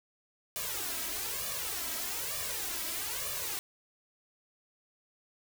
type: noise with flanger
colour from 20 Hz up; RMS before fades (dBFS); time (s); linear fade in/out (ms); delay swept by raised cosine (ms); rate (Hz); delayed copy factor
white; -36; 0.56-3.59; 0; 1.7 to 3.1; 1.1; +0.85
effects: none